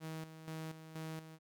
sawtooth tone with tremolo, 159.3 Hz, D#3, 41 cents sharp, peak -38 dBFS, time 0-1.39 s, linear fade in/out 50 ms, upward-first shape square, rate 2.1 Hz, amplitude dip 65%, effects none

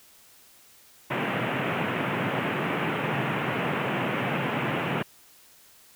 pink band-pass noise, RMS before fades -28 dBFS, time 1.1-5.03 s, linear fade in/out 10 ms, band 120 to 2900 Hz, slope 48 dB/octave, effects white hiss -55 dBFS RMS until 5.95 s

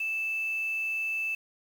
sine tone with quantisation, 2637 Hz, E7, in tune, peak -28 dBFS, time 0-1.35 s, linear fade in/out 5 ms, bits 8, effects none

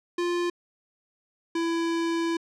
square tone pair in turn, 349.2 / 333.5 Hz, F4 / E4, 0 / +20 cents, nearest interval minor second, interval 80 cents, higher first, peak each -25 dBFS, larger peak neither, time 0.18-0.5 / 1.55-2.37 s, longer second, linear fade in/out 5 ms, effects low-pass 6000 Hz 12 dB/octave

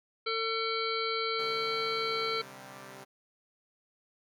harmonic tone, 450 Hz, A4, 39 cents sharp, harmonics 1 / 3 / 5 / 7 / 9 / 10, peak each -34 / -34 / -36 / -43 / -38 / -42 dBFS, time 0.26-2.42 s, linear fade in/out 10 ms
5% pulse chord, C suspended second, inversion none, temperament equal with one note detuned, 130.28 / 146.83 / 196 Hz, C3 / D3 / G3, -7 / 0 / 0 cents, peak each -38 / -42 / -38 dBFS, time 1.38-3.05 s, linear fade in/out 20 ms
effects none

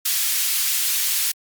white high-pass noise, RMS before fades -21 dBFS, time 0.05-1.32 s, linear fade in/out 10 ms, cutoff 2200 Hz, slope 12 dB/octave, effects Opus 48 kbps

